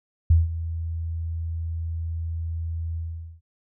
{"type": "tone with ADSR envelope", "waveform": "sine", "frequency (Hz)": 82.41, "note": "E2", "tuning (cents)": 0, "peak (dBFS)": -11, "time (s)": [0.3, 3.41], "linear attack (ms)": 6, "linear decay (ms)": 170, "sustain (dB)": -15, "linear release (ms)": 450, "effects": []}